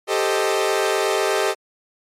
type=chord; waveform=sawtooth; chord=A half-diminished seventh; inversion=third; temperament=equal; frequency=392 / 440 / 523.3 / 622.3 Hz; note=G4 / A4 / C5 / Eb5; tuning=0 / 0 / 0 / 0 cents; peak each=-18 / -19 / -23 / -20 dBFS; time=0.07-1.55 s; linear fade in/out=50 ms; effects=low-pass 11000 Hz 12 dB/octave + MP3 64 kbps